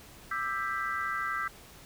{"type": "chord", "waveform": "sine", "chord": "E minor seventh", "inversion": "third", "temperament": "just", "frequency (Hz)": [1186.7, 1318.5, 1582.2, 1977.8], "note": ["D6", "E6", "G6", "B6"], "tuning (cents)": [18, 0, 16, 2], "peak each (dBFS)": [-37, -34, -35, -37], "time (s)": [0.31, 1.48], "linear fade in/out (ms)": 5, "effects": ["pink hiss -52 dBFS RMS until 1.85 s"]}